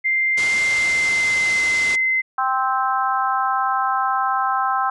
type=tone with pitch glide; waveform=sine; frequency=2093 to 2061 Hz; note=C7 to C7; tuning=0 to -27 cents; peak=-16 dBFS; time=0.04-2.22 s; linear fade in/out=20 ms; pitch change=-27 cents; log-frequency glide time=0.63-1.67 s
type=low-pass noise; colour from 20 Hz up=white; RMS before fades=-30 dBFS; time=0.37-1.96 s; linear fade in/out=10 ms; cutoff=7600 Hz; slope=24 dB/octave
type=harmonic tone; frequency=261.6 Hz; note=C4; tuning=in tune; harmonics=3 / 4 / 5 / 6; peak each=-22 / -22 / -22 / -29 dBFS; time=2.38-4.9 s; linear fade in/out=5 ms
effects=resampled to 24000 Hz